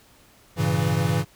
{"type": "chord", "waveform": "square", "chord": "G diminished seventh", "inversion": "none", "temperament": "equal with one note detuned", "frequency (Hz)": [100.23, 116.54, 138.59, 164.81], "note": ["G2", "Bb2", "Db3", "Fb3"], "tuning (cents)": [39, 0, 0, 0], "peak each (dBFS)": [-27, -29, -26, -25], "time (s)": [0.56, 1.25], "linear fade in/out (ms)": 50, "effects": ["pink hiss -55 dBFS RMS until 1.35 s"]}